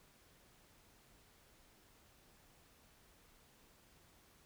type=silence; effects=pink hiss -67 dBFS RMS until 4.45 s